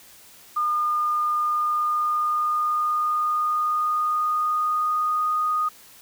sine tone with pitch glide, 1214 to 1238.1 Hz, D#6 to D#6, -43 to -9 cents, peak -20 dBFS, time 0.56-5.69 s, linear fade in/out 10 ms, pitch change +34 cents, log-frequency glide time 1.31-5.45 s, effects white hiss -49 dBFS RMS until 6.01 s

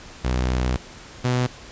sawtooth tone pair in turn, 62.7 / 124.68 Hz, B1 / B2, +27 / +17 cents, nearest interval octave, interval 1190 cents, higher second, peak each -16 / -15 dBFS, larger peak second, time 0.24-0.77 / 1.24-1.47 s, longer first, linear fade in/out 10 ms, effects pink hiss -42 dBFS RMS until 1.71 s + resampled to 16000 Hz

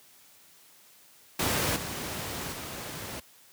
pink noise with level steps, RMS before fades -27 / -35 / -38 dBFS, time 1.39-3.2 s, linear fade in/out 5 ms, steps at 1.76 / 2.52 s, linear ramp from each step 2 ms, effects white hiss -57 dBFS RMS until 3.52 s + high-pass 80 Hz 12 dB/octave

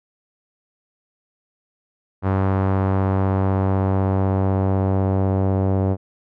sawtooth tone with low-pass filter sweep, 96 Hz, G2, 36 cents flat, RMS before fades -19 dBFS, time 2.22-5.97 s, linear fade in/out 50 ms, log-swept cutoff 1200 to 640 Hz, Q 1.3, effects none

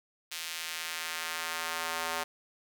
square tone with high-pass filter sweep, 82.41 Hz, E2, in tune, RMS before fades -36 dBFS, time 0.31-2.24 s, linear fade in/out 10 ms, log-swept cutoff 2900 to 820 Hz, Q 0.92, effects none

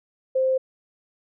sine tone, 523 Hz, C5, 1 cent flat, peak -18 dBFS, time 0.35-0.58 s, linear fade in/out 10 ms, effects none

